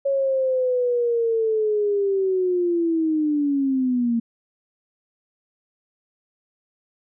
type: linear sweep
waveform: sine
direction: down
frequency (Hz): 554.4 to 228.8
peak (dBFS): -18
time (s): 0.05-4.2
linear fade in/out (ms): 10
effects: none